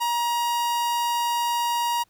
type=tone; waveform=45% pulse; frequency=949 Hz; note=A#5; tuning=31 cents sharp; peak=-22 dBFS; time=0-2.04 s; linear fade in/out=20 ms; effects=pink hiss -65 dBFS RMS until 2.09 s